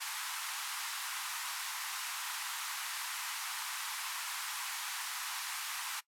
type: band-pass noise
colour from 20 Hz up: pink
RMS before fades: -40 dBFS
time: 0-6.01 s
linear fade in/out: 20 ms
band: 880 to 14000 Hz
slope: 48 dB/octave
effects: noise-tail reverb RT60 0.1 s tail -19 dB re dry